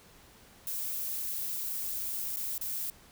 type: noise with dropouts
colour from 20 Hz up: violet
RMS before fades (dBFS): -35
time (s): 0.67-2.9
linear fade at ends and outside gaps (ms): 1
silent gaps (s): 2.361-2.369 / 2.58-2.612
effects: pink hiss -57 dBFS RMS until 3.11 s